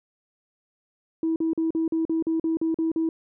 sine tone bursts, 324.6 Hz, E4, 27 cents flat, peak -20 dBFS, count 11, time 1.23-3.09 s, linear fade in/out 2 ms, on 130 ms, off 43 ms, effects tanh soft clip ceiling -17 dBFS

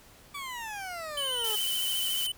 20% pulse exponential sweep, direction down, 1164 to 416.9 Hz, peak -31 dBFS, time 0.34-1.56 s, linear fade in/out 10 ms
square tone with vibrato, 3030 Hz, F#7, 40 cents sharp, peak -30 dBFS, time 1.17-2.32 s, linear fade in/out 5 ms, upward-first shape triangle, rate 14 Hz, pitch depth 46 cents each way
blue noise, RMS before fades -34 dBFS, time 1.44-2.27 s, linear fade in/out 5 ms
effects pink hiss -55 dBFS RMS until 2.37 s

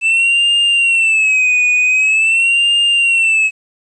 triangle tone with vibrato, 2637 Hz, E7, in tune, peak -8 dBFS, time 0.01-3.51 s, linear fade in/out 50 ms, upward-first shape sine, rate 0.45 Hz, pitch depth 110 cents each way, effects resampled to 22050 Hz + 8-bit

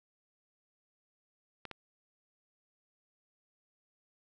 clicks, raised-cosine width 0.3 ms, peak -26 dBFS, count 2, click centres 1.653 / 1.713 s, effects none

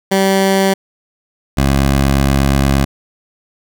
15% pulse tone pair in turn, 193.3 / 68.48 Hz, G3 / C#2, -24 / -20 cents, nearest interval octave + tritone, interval 1796 cents, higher first, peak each -4 dBFS, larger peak neither, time 0.11-0.74 / 1.57-2.85 s, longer second, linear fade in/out 10 ms, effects none

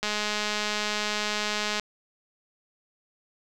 click train, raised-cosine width 0.2 ms, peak -11 dBFS, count 372, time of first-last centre 0.03-1.797 s, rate 210 Hz, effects none

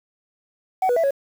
sine tone with pitch steps, 752 / 489 / 661 / 554 Hz, F#5 / B4 / E5 / C#5, +28 / -17 / +5 / -1 cents, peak -14 dBFS, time 0.82-1.108 s, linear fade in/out 5 ms, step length 72 ms, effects tanh soft clip ceiling -15 dBFS + 7-bit

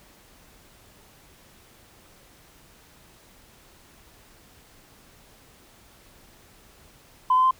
sine tone with pitch steps, 1016 / 1027.8 / 1039.7 Hz, B5 / C6 / C6, +49 / -31 / -11 cents, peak -15 dBFS, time 7.3-7.51 s, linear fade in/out 5 ms, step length 70 ms, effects tanh soft clip ceiling -11 dBFS + pink hiss -54 dBFS RMS until 7.59 s

